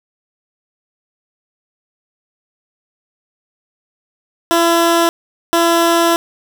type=tone bursts at uneven times; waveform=15% pulse; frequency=337.1 Hz; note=E4; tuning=39 cents sharp; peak=-4 dBFS; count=2; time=4.51-5.09 / 5.53-6.16 s; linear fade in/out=0 ms; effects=none